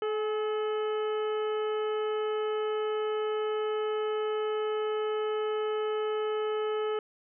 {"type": "harmonic tone with a mistuned harmonic", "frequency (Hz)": 429.7, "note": "A4", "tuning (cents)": -41, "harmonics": [1, 2, 3, 4, 5, 6, 7], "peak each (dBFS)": [-28, -41, -38, -48, -50, -54, -46], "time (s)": [0.02, 6.99], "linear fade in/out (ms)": 2, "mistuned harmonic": 2, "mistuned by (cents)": -39, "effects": []}